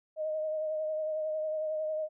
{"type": "tone with vibrato", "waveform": "sine", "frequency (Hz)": 622, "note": "D#5", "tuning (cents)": -1, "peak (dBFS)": -30, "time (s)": [0.16, 2.09], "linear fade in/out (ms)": 50, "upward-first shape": "triangle", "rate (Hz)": 11, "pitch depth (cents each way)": 30, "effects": []}